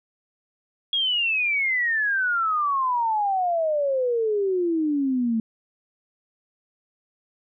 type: exponential sweep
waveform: sine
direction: down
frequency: 3322 to 220.1 Hz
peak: -20 dBFS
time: 0.93-5.4 s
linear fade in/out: 2 ms
effects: none